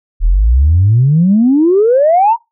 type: exponential sweep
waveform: sine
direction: up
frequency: 37.45 to 970 Hz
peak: -5 dBFS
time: 0.2-2.37 s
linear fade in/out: 50 ms
effects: noise-tail reverb RT60 0.2 s tail -22 dB re dry + tanh soft clip ceiling -1 dBFS